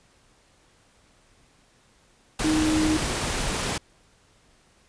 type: tone in noise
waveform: sine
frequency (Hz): 311.1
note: D#4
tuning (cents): 0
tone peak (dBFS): -20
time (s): 2.44-2.97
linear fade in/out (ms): 5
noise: pink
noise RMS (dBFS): -27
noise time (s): 2.39-3.78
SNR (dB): +4
effects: pink hiss -60 dBFS RMS until 4.88 s + resampled to 22050 Hz

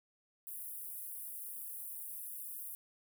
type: high-pass noise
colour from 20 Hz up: pink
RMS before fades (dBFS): -45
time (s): 0.47-2.75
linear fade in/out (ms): 0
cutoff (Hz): 10000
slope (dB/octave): 48
effects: none

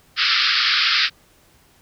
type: band-pass noise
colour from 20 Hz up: white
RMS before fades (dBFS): -18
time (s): 0.16-1.1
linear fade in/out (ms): 50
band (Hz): 1200 to 5100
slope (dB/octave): 96
effects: pink hiss -55 dBFS RMS until 1.81 s

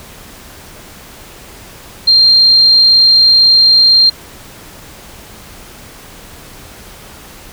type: tone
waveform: sine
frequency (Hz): 4186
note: C8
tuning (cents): 0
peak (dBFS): -4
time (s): 2.07-4.1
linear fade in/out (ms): 10
effects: pink hiss -35 dBFS RMS until 7.52 s

